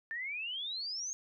sine exponential sweep, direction up, 1768 to 6560 Hz, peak -36 dBFS, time 0.11-1.13 s, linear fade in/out 0 ms, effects none

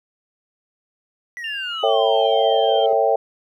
triangle exponential sweep, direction down, 1975.5 to 415.2 Hz, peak -27 dBFS, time 1.37-2.93 s, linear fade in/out 0 ms
sine tone with pitch glide, 2794 to 3154 Hz, F7 to G7, 0 to +10 cents, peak -26 dBFS, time 1.44-2.86 s, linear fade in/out 2 ms, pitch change +210 cents, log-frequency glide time 1.65-1.99 s
sine chord, A dominant seventh, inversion none, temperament equal with one note detuned, 450 / 554.4 / 659.3 / 784 Hz, A4 / C#5 / E5 / G5, +39 / 0 / 0 / 0 cents, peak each -20 dBFS, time 1.83-3.16 s, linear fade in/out 5 ms
effects none

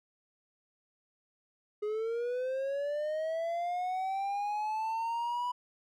triangle linear sweep, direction up, 414.9 to 987.8 Hz, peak -29 dBFS, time 1.82-5.52 s, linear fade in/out 10 ms, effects none

